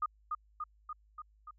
sine tone with echo, 1229 Hz, D#6, 22 cents flat, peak -29 dBFS, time 0.02-0.06 s, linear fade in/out 5 ms, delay 290 ms, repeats 5, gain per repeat -3 dB, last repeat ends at 1.51 s, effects added 52 Hz sine -63 dBFS peak until 1.58 s

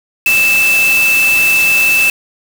sine tone in noise, 2637 Hz, E7, in tune, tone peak -8 dBFS, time 0.26-2.1 s, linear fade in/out 2 ms, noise white, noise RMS -19 dBFS, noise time 0.26-2.1 s, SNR +8 dB, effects none

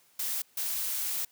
blue noise bursts at uneven times, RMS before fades -32 dBFS, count 2, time 0.19-0.42 / 0.57-1.25 s, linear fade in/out 5 ms, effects white hiss -64 dBFS RMS until 1.31 s + high-pass 100 Hz 12 dB/octave

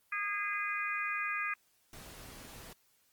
harmonic tone, 410 Hz, G#4, 22 cents flat, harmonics 3 / 4 / 5 / 6, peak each -38 / -38 / -38 / -38 dBFS, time 0.12-1.54 s, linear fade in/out 5 ms
pink noise, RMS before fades -50 dBFS, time 1.93-2.73 s, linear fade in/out 2 ms
effects white hiss -71 dBFS RMS until 3.12 s + Opus 24 kbps

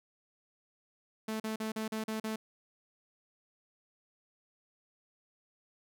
sawtooth tone bursts, 218.9 Hz, A3, 9 cents flat, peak -30 dBFS, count 7, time 1.28-2.36 s, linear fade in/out 5 ms, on 120 ms, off 40 ms, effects none

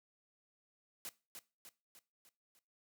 white noise with echo, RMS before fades -45 dBFS, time 1.05-1.09 s, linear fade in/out 0 ms, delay 300 ms, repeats 5, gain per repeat -5 dB, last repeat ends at 2.59 s, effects noise-tail reverb RT60 0.3 s tail -19 dB re dry + high-pass 150 Hz 12 dB/octave

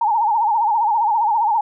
sine tone with vibrato, 880 Hz, A5, in tune, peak -14 dBFS, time 0.01-1.61 s, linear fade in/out 5 ms, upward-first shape sine, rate 15 Hz, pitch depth 120 cents each way, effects none

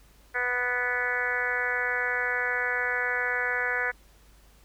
harmonic tone, 246.9 Hz, B3, in tune, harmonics 2 / 3 / 4 / 5 / 6 / 7 / 8 / 9, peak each -35 / -38 / -38 / -40 / -30 / -30 / -32 / -37 dBFS, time 0.34-3.92 s, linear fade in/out 20 ms, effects added 50 Hz sine -55 dBFS peak until 4.64 s + pink hiss -60 dBFS RMS until 4.64 s

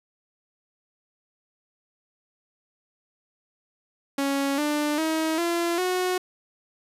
sawtooth tone with pitch steps, 277.2 / 297.1 / 318.4 / 341.3 / 365.8 Hz, C#4 / D4 / D#4 / F4 / F#4, 0 / +20 / +40 / -40 / -20 cents, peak -19 dBFS, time 4.18-6.18 s, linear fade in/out 5 ms, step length 400 ms, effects resampled to 32000 Hz

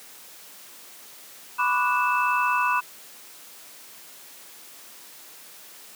sine tone cluster, 991 / 1126 / 1187 / 1472 / 2629 Hz, B5 / C#6 / D6 / F#6 / E7, +6 / +27 / +18 / -9 / -5 cents, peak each -23 / -31 / -28 / -27 / -28 dBFS, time 1.58-2.81 s, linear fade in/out 20 ms, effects white hiss -46 dBFS RMS until 5.95 s + high-pass 200 Hz 12 dB/octave

